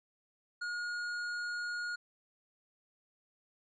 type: tone with hard clipping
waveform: sine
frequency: 1436 Hz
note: F6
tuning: 48 cents sharp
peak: -37 dBFS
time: 0.61-1.96 s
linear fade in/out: 10 ms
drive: 10 dB
effects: resampled to 16000 Hz